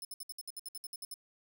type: tone bursts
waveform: 5% pulse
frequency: 5220 Hz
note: E8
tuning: 18 cents flat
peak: -35 dBFS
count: 13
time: 0.02-1.141 s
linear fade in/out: 2 ms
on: 29 ms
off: 62 ms
effects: none